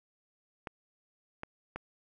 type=clicks; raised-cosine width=0.5 ms; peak=-23 dBFS; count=3; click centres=0.672 / 1.434 / 1.76 s; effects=none